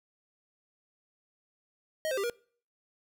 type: tone with pitch steps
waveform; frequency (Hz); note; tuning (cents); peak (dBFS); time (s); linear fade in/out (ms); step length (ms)
square; 628 / 523 / 395.7 / 476.2; D#5 / C5 / G4 / A#4; +16 / -1 / +16 / +37; -30; 2.05-2.298; 0; 62
effects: noise-tail reverb RT60 0.5 s tail -25 dB re dry